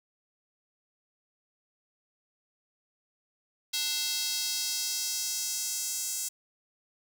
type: tone with high-pass filter sweep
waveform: square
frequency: 295.7 Hz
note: D4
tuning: 12 cents sharp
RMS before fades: -32 dBFS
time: 3.73-6.29 s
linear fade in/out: 10 ms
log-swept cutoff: 4000 to 7100 Hz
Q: 2
effects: none